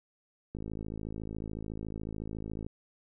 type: click train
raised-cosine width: 3 ms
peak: -26 dBFS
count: 115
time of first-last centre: 0.55-2.665 s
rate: 53.9 Hz
effects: none